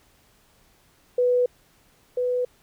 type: tone pair in turn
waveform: sine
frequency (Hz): 493.9 / 496.2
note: B4 / B4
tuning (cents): 0 / +8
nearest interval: unison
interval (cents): 8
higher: second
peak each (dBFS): -17 / -21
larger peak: first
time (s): 1.18-1.46 / 2.17-2.45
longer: neither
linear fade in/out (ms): 5
effects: pink hiss -60 dBFS RMS until 2.62 s